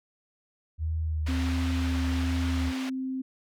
sine tone with vibrato, 78.5 Hz, D#2, 16 cents sharp, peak -26 dBFS, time 0.78-2.73 s, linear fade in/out 50 ms, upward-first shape sine, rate 1.4 Hz, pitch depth 35 cents each way
white band-pass noise, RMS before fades -40 dBFS, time 1.26-2.9 s, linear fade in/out 10 ms, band 410 to 3100 Hz, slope 12 dB/octave
sine tone, 261.6 Hz, C4, in tune, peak -29 dBFS, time 1.28-3.22 s, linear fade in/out 10 ms
effects none

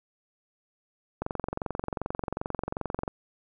click train, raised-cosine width 1 ms, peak -16 dBFS, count 43, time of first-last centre 1.22-3.078 s, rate 22.6 Hz, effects none

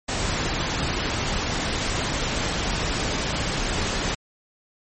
pink noise, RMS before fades -25 dBFS, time 0.08-4.15 s, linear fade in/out 10 ms, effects MP3 32 kbps

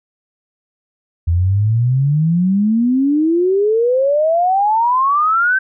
sine exponential sweep, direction up, 82 to 1568 Hz, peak -11 dBFS, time 1.27-5.59 s, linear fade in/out 10 ms, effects none

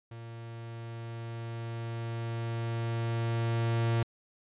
45% pulse tone with level ramp, 115.5 Hz, A#2, 16 cents flat, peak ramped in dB -42 to -25 dBFS, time 0.11-4.03 s, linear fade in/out 5 ms, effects resampled to 8000 Hz

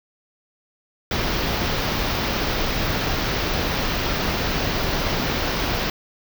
pink band-stop noise, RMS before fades -23 dBFS, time 1.11-5.9 s, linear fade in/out 2 ms, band 5800 to 15000 Hz, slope 48 dB/octave, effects none

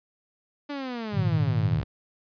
sawtooth linear sweep, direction down, 293.7 to 61.3 Hz, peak -27 dBFS, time 0.69-1.84 s, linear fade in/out 10 ms
sine chord, Ab suspended second, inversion none, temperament equal with one note detuned, 103.47 / 116.54 / 155.56 Hz, Ab2 / Bb2 / Eb3, -6 / 0 / 0 cents, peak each -27 / -26 / -26 dBFS, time 1.12-1.83 s, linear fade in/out 50 ms
effects resampled to 11025 Hz

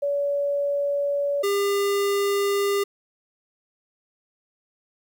sine / square tone pair in turn, 569 / 401.4 Hz, C#5 / G4, +45 / +41 cents, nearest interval tritone, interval 604 cents, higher first, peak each -21 dBFS, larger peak neither, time 0.02-1.43 / 1.43-2.84 s, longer neither, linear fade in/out 10 ms, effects 10-bit

